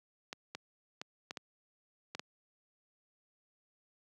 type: clicks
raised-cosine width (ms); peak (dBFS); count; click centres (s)
0.2; -23; 7; 0.329 / 0.55 / 1.015 / 1.309 / 1.372 / 2.15 / 2.195
effects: high-pass 150 Hz 12 dB/octave